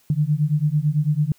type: beating tone pair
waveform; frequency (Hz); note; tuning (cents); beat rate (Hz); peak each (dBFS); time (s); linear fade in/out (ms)
sine; 145.7 / 154.7; D3 / D#3; -13 / -10; 9; -20; 0.1-1.32; 2
effects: white hiss -59 dBFS RMS until 1.38 s